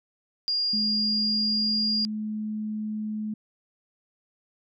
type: tone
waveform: sine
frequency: 4822 Hz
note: D8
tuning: 45 cents sharp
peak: -23 dBFS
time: 0.48-2.05 s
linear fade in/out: 0 ms
type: tone with pitch glide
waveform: sine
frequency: 211.8 to 214.3 Hz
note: G#3 to A3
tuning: +34 to -45 cents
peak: -28 dBFS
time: 0.73-3.34 s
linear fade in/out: 5 ms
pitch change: +21 cents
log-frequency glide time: 0.99-1.84 s
effects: none